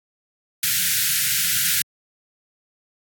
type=band-stop noise; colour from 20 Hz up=white; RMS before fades=-20 dBFS; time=0.63-1.82 s; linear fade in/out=2 ms; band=190 to 1400 Hz; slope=96 dB/octave; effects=high-pass 100 Hz 12 dB/octave + AAC 64 kbps